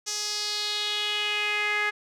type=tone with band-pass filter sweep; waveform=sawtooth; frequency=417.9 Hz; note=G#4; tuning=11 cents sharp; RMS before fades=-28 dBFS; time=0.06-1.91 s; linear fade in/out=20 ms; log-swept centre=6000 to 1900 Hz; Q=3.5; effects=none